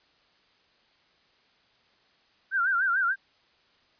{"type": "tone with vibrato", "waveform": "sine", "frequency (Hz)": 1480, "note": "F#6", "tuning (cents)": 0, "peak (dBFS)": -22, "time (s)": [2.51, 3.16], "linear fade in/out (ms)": 50, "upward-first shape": "sine", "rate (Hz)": 6.8, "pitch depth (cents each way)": 140, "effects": ["white hiss -64 dBFS RMS until 3.99 s", "resampled to 11025 Hz"]}